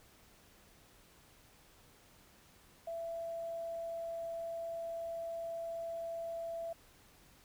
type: tone with quantisation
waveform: sine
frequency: 668 Hz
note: E5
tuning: 23 cents sharp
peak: -38 dBFS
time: 2.87-6.73 s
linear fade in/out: 5 ms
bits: 11
effects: pink hiss -63 dBFS RMS until 7.44 s